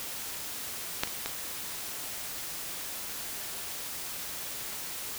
clicks, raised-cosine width 0.2 ms, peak -8 / -23 / -14 dBFS, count 3, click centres 1.035 / 1.074 / 1.26 s, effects white hiss -38 dBFS RMS until 5.18 s

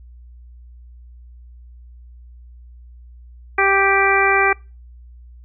harmonic tone, 392 Hz, G4, in tune, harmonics 1 / 2 / 3 / 4 / 5 / 6, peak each -20 / -20 / -20 / -20 / -20 / -20 dBFS, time 3.58-4.53 s, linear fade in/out 5 ms, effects noise-tail reverb RT60 0.3 s tail -25 dB re dry + added 60 Hz sine -39 dBFS peak until 5.44 s

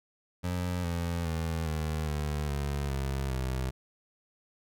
25% pulse tone with pitch steps, 89.3 / 85.27 / 81.42 / 77.74 / 74.23 / 70.88 / 67.68 / 64.62 Hz, F2 / F2 / E2 / D#2 / D2 / C#2 / C#2 / C2, +39 / -41 / -21 / -1 / +19 / +39 / -41 / -21 cents, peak -26 dBFS, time 0.43-3.71 s, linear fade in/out 20 ms, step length 410 ms, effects none

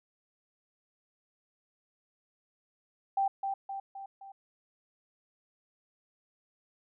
sine tone with echo, 784 Hz, G5, in tune, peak -25 dBFS, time 3.17-3.28 s, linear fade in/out 5 ms, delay 260 ms, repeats 4, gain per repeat -5 dB, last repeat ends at 4.32 s, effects none

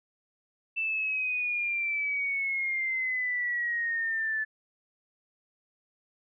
sine exponential sweep, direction down, 2662 to 1740 Hz, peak -27 dBFS, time 0.76-4.45 s, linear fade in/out 20 ms, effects none

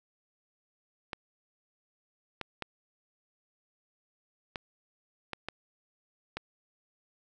clicks, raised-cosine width 0.3 ms, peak -19 dBFS, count 7, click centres 1.132 / 2.413 / 2.623 / 4.558 / 5.333 / 5.486 / 6.37 s, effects none

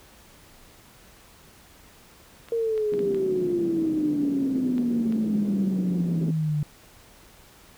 clicks, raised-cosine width 0.3 ms, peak -27 dBFS, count 7, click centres 2.486 / 2.778 / 2.937 / 2.992 / 3.146 / 4.781 / 5.124 s
sine exponential sweep, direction down, 466.2 to 146.83 Hz, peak -22 dBFS, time 2.52-6.63 s, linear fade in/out 2 ms
white band-pass noise, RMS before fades -33 dBFS, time 2.92-6.31 s, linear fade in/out 2 ms, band 170 to 320 Hz, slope 24 dB/octave
effects pink hiss -52 dBFS RMS until 7.77 s

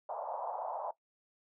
white band-pass noise, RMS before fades -39 dBFS, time 0.09-0.91 s, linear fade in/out 2 ms, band 580 to 960 Hz, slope 48 dB/octave, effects noise-tail reverb RT60 0.1 s tail -18 dB re dry

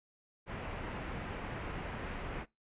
pink low-pass noise, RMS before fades -41 dBFS, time 0.46-2.46 s, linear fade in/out 50 ms, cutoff 2600 Hz, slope 24 dB/octave, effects noise-tail reverb RT60 0.2 s tail -22 dB re dry + resampled to 8000 Hz

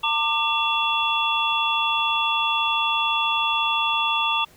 sine tone cluster, 907 / 1189 / 2719 / 3408 Hz, A#5 / D6 / F7 / G#7, -48 / +21 / -47 / +44 cents, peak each -25 dBFS, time 0.03-4.45 s, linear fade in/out 10 ms, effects pink hiss -53 dBFS RMS until 4.56 s

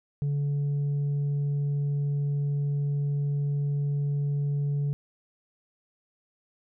sine tone with tanh clipping, 143.3 Hz, D3, 42 cents flat, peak -25 dBFS, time 0.22-4.93 s, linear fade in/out 0 ms, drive 2 dB, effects none

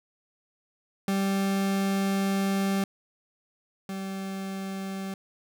40% pulse tone pair in turn, 195.4 / 193.16 Hz, G3 / G3, -5 / -25 cents, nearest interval unison, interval 20 cents, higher first, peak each -23 / -31 dBFS, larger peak first, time 1.08-2.84 / 3.89-5.14 s, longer first, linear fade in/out 2 ms, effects none

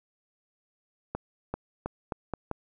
accelerating click train, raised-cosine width 1 ms, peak -17 dBFS, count 6, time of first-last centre 1.15-2.513 s, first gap 390 ms, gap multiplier 0.82, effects none

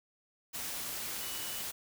sine tone in noise, 2954 Hz, F#7, 3 cents flat, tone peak -46 dBFS, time 1.2-1.63 s, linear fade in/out 20 ms, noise white, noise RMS -39 dBFS, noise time 0.53-1.72 s, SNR -10 dB, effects none

